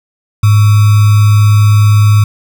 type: tone with sample-and-hold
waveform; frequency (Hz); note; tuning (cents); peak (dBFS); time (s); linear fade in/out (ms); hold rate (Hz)
sine; 104.7; G#2; +15; -3; 0.43-2.24; 5; 1225
effects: none